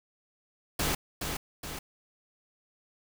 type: noise with echo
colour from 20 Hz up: pink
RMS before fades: -29 dBFS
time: 0.79-0.95 s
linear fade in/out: 5 ms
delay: 420 ms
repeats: 2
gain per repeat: -5 dB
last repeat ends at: 1.79 s
effects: none